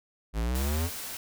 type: exponential sweep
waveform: square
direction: up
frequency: 52.4 to 88 Hz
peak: -27 dBFS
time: 0.33-0.9 s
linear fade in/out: 50 ms
type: noise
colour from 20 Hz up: white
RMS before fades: -38 dBFS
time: 0.55-1.17 s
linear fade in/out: 2 ms
effects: none